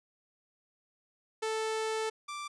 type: tone pair in turn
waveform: sawtooth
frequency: 440 / 1174.7 Hz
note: A4 / D6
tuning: 0 / 0 cents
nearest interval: octave + perfect fourth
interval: 1700 cents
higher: second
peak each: -27 / -34 dBFS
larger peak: first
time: 1.42-2.1 / 2.28-2.48 s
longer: first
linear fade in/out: 10 ms
effects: resampled to 22050 Hz